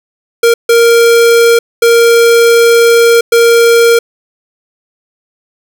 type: tone bursts at uneven times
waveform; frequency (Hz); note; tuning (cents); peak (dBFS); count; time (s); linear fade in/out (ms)
square; 466.2; A#4; 0; -4; 4; 0.43-0.54 / 0.69-1.59 / 1.82-3.21 / 3.32-3.99; 5
effects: none